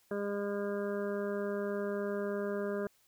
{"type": "harmonic tone", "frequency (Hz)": 202.6, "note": "G#3", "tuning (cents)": -43, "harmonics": [1, 2, 3, 5, 6, 7, 8], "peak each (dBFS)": [-38, -35, -39, -50, -49, -49, -48], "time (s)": [0.11, 2.87], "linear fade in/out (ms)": 2, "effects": ["white hiss -69 dBFS RMS until 3.07 s"]}